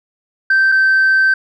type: tone pair in turn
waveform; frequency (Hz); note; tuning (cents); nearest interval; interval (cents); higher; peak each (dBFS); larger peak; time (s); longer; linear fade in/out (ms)
sine; 1558 / 1551.6; G6 / G6; -11 / -18; unison; 7; first; -7; neither; 0.5-0.72 / 0.72-1.34; second; 5
effects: tanh soft clip ceiling -7 dBFS